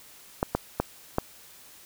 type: clicks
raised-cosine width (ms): 1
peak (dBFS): -9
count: 4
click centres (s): 0.429 / 0.55 / 0.8 / 1.184
effects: white hiss -51 dBFS RMS until 1.85 s